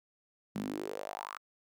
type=tone with high-pass filter sweep; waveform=sawtooth; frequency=50.8 Hz; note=G#1; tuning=38 cents flat; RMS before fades=-40 dBFS; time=0.55-1.38 s; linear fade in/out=10 ms; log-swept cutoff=190 to 1300 Hz; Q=5; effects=none